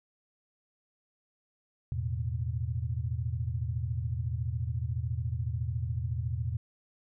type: chord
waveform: sine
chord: E suspended fourth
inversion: none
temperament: equal with one note detuned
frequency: 82.41 / 110 / 124.04 Hz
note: E2 / A2 / B2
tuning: 0 / 0 / +8 cents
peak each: -34 dBFS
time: 1.92-6.57 s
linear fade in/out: 0 ms
effects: none